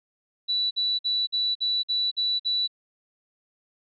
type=tone bursts; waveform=sine; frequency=3951 Hz; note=B7; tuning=in tune; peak=-22 dBFS; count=8; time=0.48-2.677 s; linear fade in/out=20 ms; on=230 ms; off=51 ms; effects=none